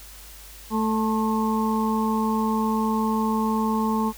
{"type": "harmonic tone with a mistuned harmonic", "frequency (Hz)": 220, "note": "A3", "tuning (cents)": 0, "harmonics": [1, 2, 4, 5], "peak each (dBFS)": [-22, -30, -28, -29], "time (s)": [0.7, 4.13], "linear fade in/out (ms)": 50, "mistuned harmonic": 5, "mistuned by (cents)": -36, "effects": ["added 50 Hz sine -45 dBFS peak until 4.17 s", "white hiss -45 dBFS RMS until 4.17 s"]}